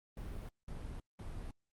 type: noise bursts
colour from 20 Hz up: brown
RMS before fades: -44 dBFS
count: 3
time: 0.17-1.51 s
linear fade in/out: 2 ms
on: 320 ms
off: 190 ms
effects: Opus 32 kbps